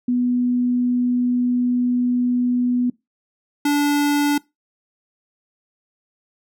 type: tone pair in turn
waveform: sine / square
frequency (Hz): 246.3 / 290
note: B3 / D4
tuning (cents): -5 / -22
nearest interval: minor third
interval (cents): 283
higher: second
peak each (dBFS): -16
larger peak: neither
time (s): 0.08-2.9 / 3.65-4.38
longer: first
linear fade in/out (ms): 5
effects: noise-tail reverb RT60 0.2 s tail -22 dB re dry